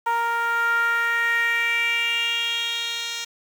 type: tone with band-pass filter sweep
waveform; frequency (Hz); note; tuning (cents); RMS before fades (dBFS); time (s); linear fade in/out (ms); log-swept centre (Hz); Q
10% pulse; 466.2; A#4; 0; -23; 0.06-3.25; 10; 1000 to 4600; 4.2
effects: 7-bit